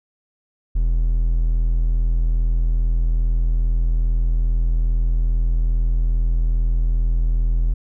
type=tone; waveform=triangle; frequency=41.2 Hz; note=E1; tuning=in tune; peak=-13 dBFS; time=0.75-7.74 s; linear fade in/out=10 ms; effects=none